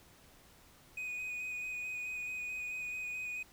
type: tone with vibrato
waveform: triangle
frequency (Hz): 2489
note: D#7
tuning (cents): 0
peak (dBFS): -36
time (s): 0.97-3.43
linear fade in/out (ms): 5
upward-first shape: square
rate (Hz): 4.6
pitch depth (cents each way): 13
effects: pink hiss -61 dBFS RMS until 3.52 s